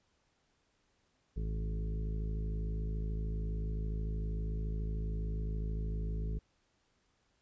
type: harmonic tone with a mistuned harmonic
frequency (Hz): 53.5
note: A1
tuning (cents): -48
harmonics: 1 / 2 / 3 / 4 / 5 / 6 / 7 / 8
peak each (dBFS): -34 / -44 / -42 / -51 / -55 / -58 / -56 / -51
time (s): 1.36-6.39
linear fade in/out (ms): 10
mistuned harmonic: 2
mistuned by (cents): -19
effects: pink hiss -75 dBFS RMS until 7.41 s + resampled to 16000 Hz